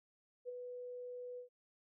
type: tone with ADSR envelope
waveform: sine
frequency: 493.9 Hz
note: B4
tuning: in tune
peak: -39 dBFS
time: 0.45-1.49 s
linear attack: 38 ms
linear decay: 16 ms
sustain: -5 dB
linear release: 110 ms
effects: none